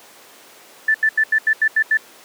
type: tone bursts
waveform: sine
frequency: 1760 Hz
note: A6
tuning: in tune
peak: -12 dBFS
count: 8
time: 0.88-1.973 s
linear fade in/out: 5 ms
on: 64 ms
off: 83 ms
effects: pink hiss -44 dBFS RMS until 2.24 s + high-pass 400 Hz 12 dB/octave